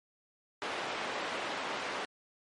pink band-pass noise, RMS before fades -37 dBFS, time 0.62-2.05 s, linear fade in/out 0 ms, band 430 to 3000 Hz, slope 12 dB/octave, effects MP3 48 kbps

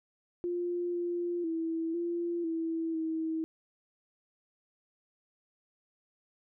sine tone with pitch steps, 350.6 / 348.2 / 327.2 / 343.3 / 327.4 / 321.2 Hz, F4 / F4 / E4 / F4 / E4 / E4, +7 / -5 / -13 / -30 / -12 / -45 cents, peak -30 dBFS, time 0.44-3.44 s, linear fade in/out 0 ms, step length 500 ms, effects none

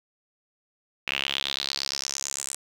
sawtooth tone with band-pass filter sweep, 68.8 Hz, C#2, 12 cents flat, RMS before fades -31 dBFS, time 1.07-2.56 s, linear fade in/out 10 ms, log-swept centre 2600 to 8400 Hz, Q 5.3, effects 8-bit

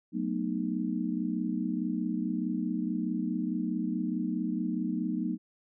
sine chord, B dominant seventh, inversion second, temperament just, 185.21 / 222.2 / 246.9 / 308.7 Hz, F#3 / A3 / B3 / D#4, +2 / +17 / 0 / -14 cents, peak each -34 dBFS, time 0.12-5.38 s, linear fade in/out 50 ms, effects none

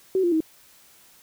sine tone with pitch steps, 378.4 / 347 / 318.2 Hz, F#4 / F4 / D#4, +39 / -11 / +39 cents, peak -18 dBFS, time 0.15-0.405 s, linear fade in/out 2 ms, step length 85 ms, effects white hiss -54 dBFS RMS until 1.22 s

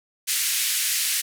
white band-pass noise, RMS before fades -24 dBFS, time 0.27-1.22 s, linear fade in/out 20 ms, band 1800 to 13000 Hz, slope 24 dB/octave, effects none

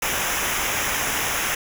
pink noise with comb filter, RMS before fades -24 dBFS, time 0.02-1.55 s, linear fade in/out 5 ms, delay 0.23 ms, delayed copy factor -0.75, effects none

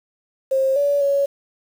sine tone with pitch steps, 533 / 571 / 560 Hz, C5 / D5 / C#5, +32 / -49 / +18 cents, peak -15 dBFS, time 0.51-1.26 s, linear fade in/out 10 ms, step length 250 ms, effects 7-bit

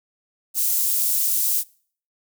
white high-pass noise, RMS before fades -21 dBFS, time 0.54-1.64 s, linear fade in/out 50 ms, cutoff 8300 Hz, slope 12 dB/octave, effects noise-tail reverb RT60 0.5 s tail -24 dB re dry

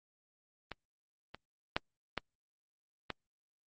clicks, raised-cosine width 0.3 ms, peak -24 / -28 / -13 / -17 / -19 dBFS, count 5, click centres 0.717 / 1.346 / 1.765 / 2.177 / 3.103 s, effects Opus 32 kbps

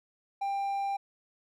triangle tone, 793 Hz, G5, 20 cents sharp, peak -27 dBFS, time 0.41-0.97 s, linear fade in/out 10 ms, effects none

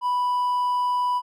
triangle tone with hard clipping, 987.8 Hz, B5, in tune, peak -21 dBFS, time 0.01-1.22 s, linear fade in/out 50 ms, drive 5 dB, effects none

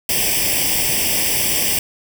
white noise with comb filter, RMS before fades -18 dBFS, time 0.09-1.79 s, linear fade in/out 2 ms, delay 0.37 ms, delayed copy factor +1, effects none

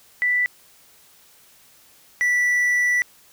sine / triangle tone pair in turn, 1975.5 / 1963 Hz, B6 / B6, 0 / -11 cents, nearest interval unison, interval 11 cents, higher first, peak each -17 / -15 dBFS, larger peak second, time 0.22-0.46 / 2.21-3.02 s, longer second, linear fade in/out 0 ms, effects white hiss -53 dBFS RMS until 3.32 s

